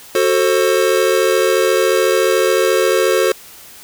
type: chord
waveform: square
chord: F# diminished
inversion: none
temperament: just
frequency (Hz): 370 / 444 / 532.8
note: F#4 / A4 / C5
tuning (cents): 0 / +16 / +31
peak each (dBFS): -17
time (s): 0.15-3.32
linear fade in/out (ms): 2
effects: white hiss -39 dBFS RMS until 3.83 s